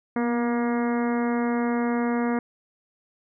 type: harmonic tone with a mistuned harmonic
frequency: 237.3 Hz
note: A#3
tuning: 31 cents sharp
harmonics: 1 / 2 / 3 / 4 / 5 / 6 / 7 / 8 / 9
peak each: -23 / -29 / -33 / -35 / -37 / -39 / -40 / -41 / -42 dBFS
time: 0.16-2.39 s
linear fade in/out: 2 ms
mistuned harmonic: 1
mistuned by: +24 cents
effects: none